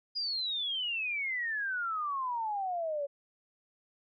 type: exponential sweep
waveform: sine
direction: down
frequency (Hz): 4947 to 554.4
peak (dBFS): -31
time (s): 0.15-3.07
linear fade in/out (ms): 20
effects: none